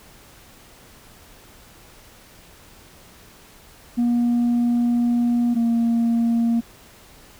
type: tone pair in turn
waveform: sine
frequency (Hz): 239.2 / 232.5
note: A#3 / A#3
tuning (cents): +45 / -4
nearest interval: unison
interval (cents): 49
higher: first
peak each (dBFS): -14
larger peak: neither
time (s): 3.97-5.55 / 5.55-6.61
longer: first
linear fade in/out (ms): 20
effects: tanh soft clip ceiling -15 dBFS + pink hiss -48 dBFS RMS until 7.39 s